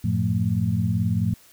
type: tone cluster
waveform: sine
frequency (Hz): 93.6 / 112.1 / 176.6 / 221.5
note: F#2 / A2 / F3 / A3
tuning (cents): +20 / +33 / +20 / +12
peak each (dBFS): -27 / -23 / -25 / -28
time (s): 0.04-1.34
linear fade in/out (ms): 5
effects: white hiss -53 dBFS RMS until 1.52 s